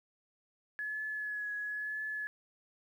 sine tone with vibrato, 1699 Hz, G#6, 39 cents sharp, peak -35 dBFS, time 0.79-2.27 s, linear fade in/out 0 ms, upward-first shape triangle, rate 1 Hz, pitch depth 26 cents each way, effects 11-bit

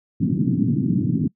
white band-pass noise, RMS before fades -20 dBFS, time 0.2-1.28 s, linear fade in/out 10 ms, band 110 to 290 Hz, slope 48 dB/octave, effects noise-tail reverb RT60 0.1 s tail -23 dB re dry

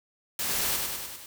white noise with echo, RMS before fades -30 dBFS, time 0.39-0.76 s, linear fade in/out 2 ms, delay 100 ms, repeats 5, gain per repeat -3 dB, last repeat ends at 1.26 s, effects none

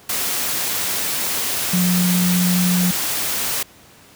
sine tone in noise, 179.5 Hz, F3, 48 cents sharp, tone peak -15 dBFS, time 1.73-2.91 s, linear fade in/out 5 ms, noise white, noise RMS -22 dBFS, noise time 0.09-3.63 s, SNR +4 dB, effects pink hiss -47 dBFS RMS until 4.15 s + high-pass 80 Hz 12 dB/octave

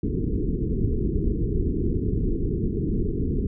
pink low-pass noise, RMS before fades -24 dBFS, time 0.03-3.47 s, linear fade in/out 5 ms, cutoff 440 Hz, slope 96 dB/octave, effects none

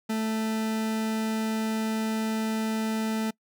40% pulse tone, 220.2 Hz, A3, 2 cents sharp, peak -25 dBFS, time 0.09-3.31 s, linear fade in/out 10 ms, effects noise-tail reverb RT60 0.1 s tail -24 dB re dry

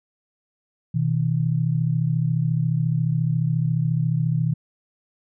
sine tone pair together, 124.7 / 158.97 Hz, B2 / D#3, +17 / +38 cents, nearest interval major third, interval 421 cents, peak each -22 / -21 dBFS, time 0.94-4.54 s, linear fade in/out 10 ms, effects none

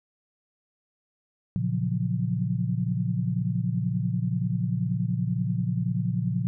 sine chord, Gb major seventh, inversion first, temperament equal, 116.54 / 138.59 / 174.61 / 185 Hz, Bb2 / Db3 / F3 / Gb3, 0 / 0 / 0 / 0 cents, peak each -28 / -30 / -28 / -33 dBFS, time 1.56-6.47 s, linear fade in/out 0 ms, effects none

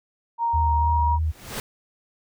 sine tone with pitch glide, 932.3 to 951.9 Hz, A#5 to A#5, 0 to +36 cents, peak -20 dBFS, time 0.38-1.19 s, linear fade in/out 50 ms, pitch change +36 cents, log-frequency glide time 0.65-1.04 s
sine tone with vibrato, 77.78 Hz, D#2, in tune, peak -20 dBFS, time 0.53-1.32 s, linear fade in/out 20 ms, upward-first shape sine, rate 3.3 Hz, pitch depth 38 cents each way
pink noise with exponential growth, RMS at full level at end -28 dBFS, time 1.16-1.6 s, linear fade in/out 1 ms, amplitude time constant 94 ms
effects none

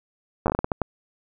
slowing click train, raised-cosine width 1 ms, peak -8 dBFS, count 10, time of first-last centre 0.46-0.817 s, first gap 9 ms, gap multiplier 1.35, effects none

